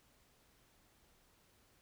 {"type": "silence", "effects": ["pink hiss -70 dBFS RMS until 1.81 s"]}